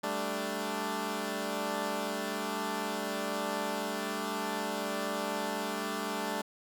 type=chord; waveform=10% pulse; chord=G suspended second; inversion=none; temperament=equal; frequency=196 / 220 / 293.7 Hz; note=G3 / A3 / D4; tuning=0 / 0 / 0 cents; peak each=-29 / -28 / -29 dBFS; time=0.03-6.42 s; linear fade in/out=10 ms; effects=none